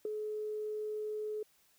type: tone with ADSR envelope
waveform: sine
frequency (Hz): 426.5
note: G#4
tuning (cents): +46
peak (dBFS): -28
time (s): 0.05-1.43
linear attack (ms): 3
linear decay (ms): 6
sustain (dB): -7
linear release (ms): 4
effects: tanh soft clip ceiling -26 dBFS + white hiss -69 dBFS RMS until 1.78 s